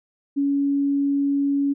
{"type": "tone", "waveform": "sine", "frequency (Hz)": 280.8, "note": "C#4", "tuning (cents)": 22, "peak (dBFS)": -18, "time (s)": [0.36, 1.74], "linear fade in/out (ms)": 20, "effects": []}